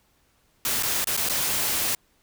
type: noise with dropouts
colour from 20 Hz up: white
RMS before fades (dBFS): -25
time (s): 0.65-1.95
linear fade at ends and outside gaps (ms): 2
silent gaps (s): 0.826-0.832 / 1.044-1.071 / 1.167-1.174 / 1.289-1.296
effects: pink hiss -65 dBFS RMS until 2.22 s